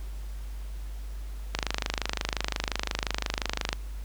click train, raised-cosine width 0.2 ms, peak -9 dBFS, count 57, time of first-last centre 1.55-3.729 s, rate 25.7 Hz, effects added 50 Hz sine -34 dBFS peak until 4.04 s + pink hiss -53 dBFS RMS until 4.04 s

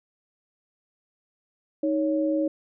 sine tone pair together, 312.6 / 557 Hz, D#4 / C#5, +8 / +8 cents, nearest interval minor seventh, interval 1000 cents, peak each -23 / -26 dBFS, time 1.83-2.48 s, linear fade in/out 5 ms, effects none

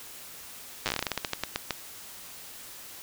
slowing click train, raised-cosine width 0.2 ms, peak -10 dBFS, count 18, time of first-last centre 0.86-1.707 s, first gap 8 ms, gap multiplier 1.2, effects white hiss -45 dBFS RMS until 3.02 s

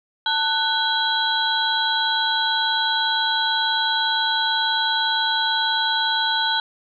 sine tone cluster, 887 / 1490 / 3271 / 3959 Hz, A5 / F#6 / G#7 / B7, +14 / +12 / -27 / +3 cents, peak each -24 dBFS, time 0.26-6.6 s, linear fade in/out 2 ms, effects none

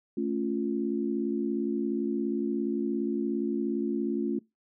sine chord, A augmented, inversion none, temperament equal, 220 / 277.2 / 349.2 Hz, A3 / C#4 / E#4, 0 / 0 / 0 cents, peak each -31 dBFS, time 0.17-4.39 s, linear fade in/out 5 ms, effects noise-tail reverb RT60 0.2 s tail -22 dB re dry

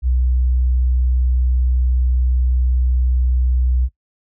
sine tone, 62.6 Hz, B1, 24 cents sharp, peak -12 dBFS, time 0.02-3.89 s, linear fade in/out 50 ms, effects noise-tail reverb RT60 0.1 s tail -18 dB re dry + tanh soft clip ceiling -9 dBFS

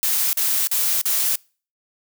blue noise bursts, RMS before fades -20 dBFS, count 4, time 0.03-1.356 s, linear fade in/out 0 ms, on 300 ms, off 42 ms, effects noise-tail reverb RT60 0.4 s tail -26 dB re dry

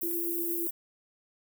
white high-pass noise, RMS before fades -33 dBFS, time 0.01-0.71 s, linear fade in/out 10 ms, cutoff 12000 Hz, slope 24 dB/octave
sine tone with tremolo, 339.6 Hz, F4, 48 cents flat, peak -32 dBFS, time 0.03-0.67 s, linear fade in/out 0 ms, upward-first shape sine, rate 8.8 Hz, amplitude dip 30%
click, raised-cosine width 0.2 ms, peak -33 dBFS, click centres 0.113 s
effects none

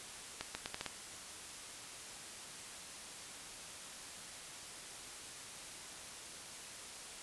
accelerating click train, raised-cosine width 0.2 ms, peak -21 dBFS, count 6, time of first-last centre 0.41-0.863 s, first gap 140 ms, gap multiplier 0.78, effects white hiss -49 dBFS RMS until 7.22 s + resampled to 24000 Hz

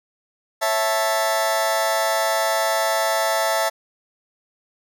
sawtooth chord, A major, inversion first, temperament just, 550 / 660 / 880 Hz, C#5 / E5 / A5, -14 / +2 / 0 cents, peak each -23 / -17 / -19 dBFS, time 0.61-3.7 s, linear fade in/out 20 ms, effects none

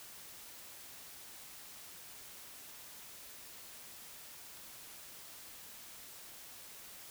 silence, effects white hiss -52 dBFS RMS until 7.1 s

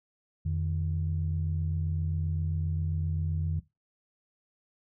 sine tone pair together, 86.49 / 154.1 Hz, F2 / D#3, -16 / -16 cents, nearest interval minor seventh, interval 1000 cents, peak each -28 / -31 dBFS, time 0.45-3.6 s, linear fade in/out 10 ms, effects noise-tail reverb RT60 0.2 s tail -17 dB re dry + tanh soft clip ceiling -20 dBFS

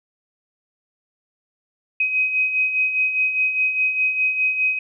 sine beating tone pair, 2520 / 2524.9 Hz, D#7 / D#7, +21 / +25 cents, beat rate 4.9 Hz, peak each -26 / -18 dBFS, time 2-4.79 s, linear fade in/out 5 ms, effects none

